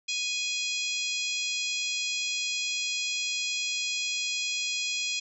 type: harmonic tone with a mistuned harmonic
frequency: 830.6 Hz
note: G#5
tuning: in tune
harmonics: 3 / 4 / 5 / 6 / 7 / 8 / 9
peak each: -32 / -34 / -36 / -38 / -39 / -40 / -41 dBFS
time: 0.08-5.2 s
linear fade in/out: 10 ms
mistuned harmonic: 8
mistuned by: +23 cents
effects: none